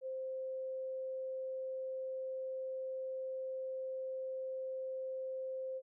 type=tone; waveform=sine; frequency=523.3 Hz; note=C5; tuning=in tune; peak=-38 dBFS; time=0.01-5.82 s; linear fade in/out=50 ms; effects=none